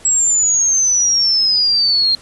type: exponential sweep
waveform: sine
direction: down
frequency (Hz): 7730 to 4186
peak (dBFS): -11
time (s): 0.05-2.15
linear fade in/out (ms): 2
effects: pink hiss -42 dBFS RMS until 2.21 s + resampled to 24000 Hz